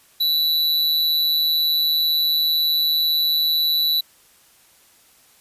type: tone with amplitude modulation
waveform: square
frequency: 3951 Hz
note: B7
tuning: in tune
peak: -15 dBFS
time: 0.2-4.01 s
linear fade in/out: 10 ms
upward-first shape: sine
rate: 158 Hz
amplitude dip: 50%
effects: white hiss -54 dBFS RMS until 5.4 s + resampled to 32000 Hz